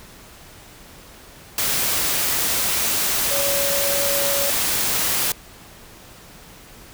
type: tone in noise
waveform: sine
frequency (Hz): 562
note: C#5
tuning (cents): +24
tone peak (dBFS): -24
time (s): 3.31-4.5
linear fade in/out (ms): 2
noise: white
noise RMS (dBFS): -21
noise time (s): 1.58-5.32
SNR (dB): -6
effects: pink hiss -44 dBFS RMS until 6.93 s